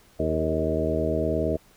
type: harmonic tone with a mistuned harmonic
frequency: 79.1 Hz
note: D#2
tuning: 29 cents sharp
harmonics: 1 / 2 / 3 / 4 / 5 / 6 / 7 / 8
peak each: -30 / -32 / -32 / -30 / -31 / -30 / -34 / -28 dBFS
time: 0.19-1.57 s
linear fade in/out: 10 ms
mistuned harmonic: 6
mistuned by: -38 cents
effects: pink hiss -57 dBFS RMS until 1.76 s